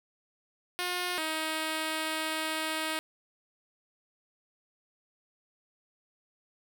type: tone pair in turn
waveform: 5% pulse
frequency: 358.1 / 315.7 Hz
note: F4 / D#4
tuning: +43 / +25 cents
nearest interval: major second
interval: 218 cents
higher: first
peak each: -19 dBFS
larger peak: neither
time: 0.79-1.18 / 1.18-2.99 s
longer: second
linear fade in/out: 0 ms
effects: none